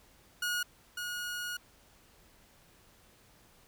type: tone pair in turn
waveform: sawtooth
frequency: 1445 / 1445 Hz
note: F#6 / F#6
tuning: -41 / -41 cents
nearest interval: unison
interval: 0 cents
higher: neither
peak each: -27 / -32 dBFS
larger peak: first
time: 0.42-0.63 / 0.97-1.57 s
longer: second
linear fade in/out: 5 ms
effects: pink hiss -62 dBFS RMS until 3.67 s